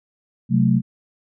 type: chord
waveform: sine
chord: F# diminished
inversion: second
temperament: equal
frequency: 130.81 / 185 / 220 Hz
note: C3 / F#3 / A3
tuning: 0 / 0 / 0 cents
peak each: -18 dBFS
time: 0.49-0.82 s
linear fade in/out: 50 ms
effects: none